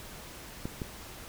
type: clicks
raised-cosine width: 3 ms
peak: -21 / -21 dBFS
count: 2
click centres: 0.655 / 0.818 s
effects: pink hiss -46 dBFS RMS until 1.28 s